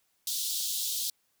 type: high-pass noise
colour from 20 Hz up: pink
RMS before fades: -32 dBFS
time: 0.27-1.1 s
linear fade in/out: 2 ms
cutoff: 3400 Hz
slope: 48 dB/octave
effects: white hiss -73 dBFS RMS until 1.4 s